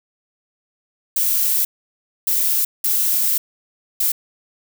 violet noise bursts at uneven times, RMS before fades -18 dBFS, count 4, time 1.16-1.65 / 2.27-2.65 / 2.84-3.38 / 4-4.12 s, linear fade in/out 5 ms, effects none

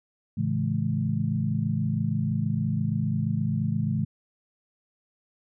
sine chord, A major seventh, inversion none, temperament equal with one note detuned, 110 / 138.59 / 164.81 / 213.1 Hz, A2 / C#3 / E3 / G#3, 0 / 0 / 0 / +45 cents, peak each -29 dBFS, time 0.37-4.05 s, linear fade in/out 10 ms, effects none

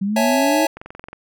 sine linear sweep, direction up, 190 to 321.1 Hz, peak -18 dBFS, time 0.01-0.66 s, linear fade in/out 10 ms
square chord, A major seventh, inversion first, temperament equal, 554.4 / 659.3 / 830.6 / 880 Hz, C#5 / E5 / G#5 / A5, 0 / 0 / 0 / 0 cents, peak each -21 / -22 / -24 / -24 dBFS, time 0.16-0.67 s, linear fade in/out 5 ms
click train, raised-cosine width 0.5 ms, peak -20 dBFS, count 9, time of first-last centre 0.77-1.13 s, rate 22.2 Hz
effects none

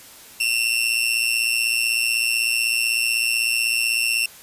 sawtooth tone with amplitude modulation, 2710 Hz, E7, 47 cents sharp, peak -12 dBFS, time 0.4-4.26 s, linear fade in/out 5 ms, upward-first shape sine, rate 116 Hz, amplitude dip 75%, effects white hiss -44 dBFS RMS until 4.42 s + resampled to 32000 Hz

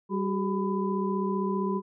sine tone cluster, 195.2 / 375.8 / 411.1 / 1000 Hz, G3 / F#4 / G#4 / B5, -7 / +27 / -18 / +21 cents, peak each -28 / -31 / -35 / -33 dBFS, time 0.09-1.82 s, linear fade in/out 50 ms, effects none

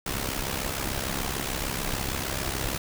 pink noise with amplitude modulation, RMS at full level -27 dBFS, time 0.06-2.78 s, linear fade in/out 5 ms, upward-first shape sine, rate 66.7 Hz, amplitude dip 70%, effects none

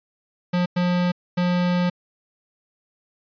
square tone bursts at uneven times, 177.9 Hz, F3, 32 cents sharp, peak -19 dBFS, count 3, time 0.53-0.66 / 0.76-1.12 / 1.37-1.9 s, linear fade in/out 10 ms, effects resampled to 11025 Hz

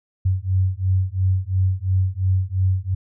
sine beating tone pair, 92.5 / 95.4 Hz, F#2 / G2, 0 / -47 cents, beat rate 2.9 Hz, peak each -20 dBFS, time 0.25-2.95 s, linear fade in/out 10 ms, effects none

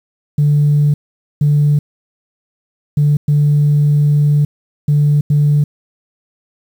sine tone bursts at uneven times, 146.83 Hz, D3, in tune, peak -7 dBFS, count 6, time 0.38-0.94 / 1.41-1.79 / 2.97-3.17 / 3.28-4.45 / 4.88-5.21 / 5.3-5.64 s, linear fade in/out 5 ms, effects tanh soft clip ceiling -5 dBFS + 7-bit

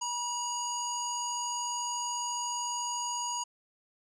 square tone with low-pass filter, 961 Hz, B5, 48 cents flat, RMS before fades -34 dBFS, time 0.01-3.44 s, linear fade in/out 10 ms, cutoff 7100 Hz, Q 9, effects none

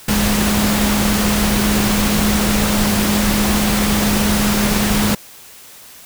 sine tone in noise, 207.7 Hz, G#3, in tune, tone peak -16 dBFS, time 0.08-5.15 s, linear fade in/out 5 ms, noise pink, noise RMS -18 dBFS, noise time 0.08-5.15 s, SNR -1 dB, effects white hiss -40 dBFS RMS until 6.05 s

